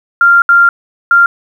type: tone bursts at uneven times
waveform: sine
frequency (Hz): 1391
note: F6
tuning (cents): -7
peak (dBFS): -3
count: 3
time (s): 0.21-0.42 / 0.49-0.69 / 1.11-1.26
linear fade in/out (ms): 2
effects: 7-bit